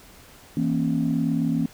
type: chord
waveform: sine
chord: A# diminished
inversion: second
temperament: equal with one note detuned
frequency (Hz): 164.81 / 233.1 / 271.9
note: E3 / A#3 / C#4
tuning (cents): 0 / 0 / -33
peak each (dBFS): -24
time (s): 0.57-1.66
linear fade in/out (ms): 2
effects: tanh soft clip ceiling -13 dBFS + pink hiss -49 dBFS RMS until 1.73 s